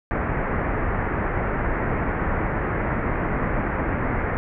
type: low-pass noise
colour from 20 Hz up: pink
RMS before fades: -24 dBFS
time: 0.11-4.37 s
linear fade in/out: 0 ms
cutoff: 2100 Hz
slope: 48 dB/octave
effects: none